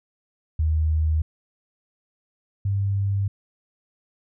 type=tone pair in turn; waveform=sine; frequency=78.3 / 99.17 Hz; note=D#2 / G2; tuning=+11 / +21 cents; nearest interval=major third; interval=410 cents; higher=second; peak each=-18 / -20 dBFS; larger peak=first; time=0.59-1.22 / 2.65-3.28 s; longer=neither; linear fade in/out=5 ms; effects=none